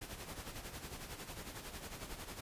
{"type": "noise with tremolo", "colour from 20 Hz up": "pink", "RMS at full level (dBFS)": -45, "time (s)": [0.01, 2.41], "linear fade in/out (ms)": 10, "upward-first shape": "sine", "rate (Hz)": 11, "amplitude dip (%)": 60, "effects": ["resampled to 32000 Hz"]}